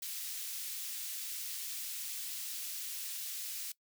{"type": "high-pass noise", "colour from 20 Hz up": "white", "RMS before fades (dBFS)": -41, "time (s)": [0.02, 3.72], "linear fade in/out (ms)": 5, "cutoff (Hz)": 2800, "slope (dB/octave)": 12, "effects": ["noise-tail reverb RT60 0.1 s tail -21 dB re dry"]}